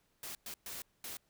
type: noise bursts at uneven times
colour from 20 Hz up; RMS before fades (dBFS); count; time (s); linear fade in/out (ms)
white; -44; 4; 0.23-0.35 / 0.46-0.54 / 0.66-0.82 / 1.04-1.17; 2
effects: pink hiss -75 dBFS RMS until 1.29 s